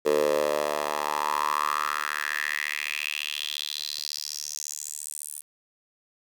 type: tone with high-pass filter sweep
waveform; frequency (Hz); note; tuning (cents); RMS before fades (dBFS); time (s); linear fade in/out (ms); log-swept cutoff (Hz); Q
10% pulse; 74.5; D2; +25; -29; 0.05-5.42; 20; 450 to 10000; 4.9
effects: 8-bit